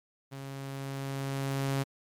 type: tone with level ramp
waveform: sawtooth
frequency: 136.7 Hz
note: C#3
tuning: 24 cents flat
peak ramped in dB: -36 to -23 dBFS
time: 0.31-1.84 s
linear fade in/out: 20 ms
effects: MP3 96 kbps